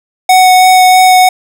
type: tone with vibrato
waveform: square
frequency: 741 Hz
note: F#5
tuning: 2 cents sharp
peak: -3 dBFS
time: 0.29-1.29 s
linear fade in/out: 5 ms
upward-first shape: sine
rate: 3.1 Hz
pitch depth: 8 cents each way
effects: none